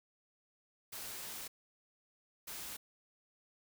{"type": "noise bursts at uneven times", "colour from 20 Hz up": "white", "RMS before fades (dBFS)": -45, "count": 2, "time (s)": [[0.92, 1.48], [2.47, 2.77]], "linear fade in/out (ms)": 10, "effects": []}